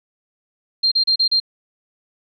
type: tone bursts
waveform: sine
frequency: 4186 Hz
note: C8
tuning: in tune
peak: -13 dBFS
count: 5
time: 0.83-1.401 s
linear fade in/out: 10 ms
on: 87 ms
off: 34 ms
effects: none